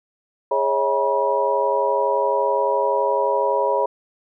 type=harmonic tone with a mistuned harmonic; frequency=137.9 Hz; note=C#3; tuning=9 cents flat; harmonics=3 / 4 / 5 / 6 / 7; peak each=-24 / -21 / -26 / -32 / -21 dBFS; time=0.51-3.86 s; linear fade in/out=5 ms; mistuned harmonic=5; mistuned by=-120 cents; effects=none